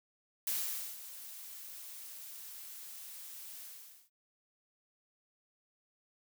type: noise with ADSR envelope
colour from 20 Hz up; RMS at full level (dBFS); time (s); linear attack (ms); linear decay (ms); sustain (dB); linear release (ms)
blue; -34; 0.47-4.1; 4; 490; -14; 470
effects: none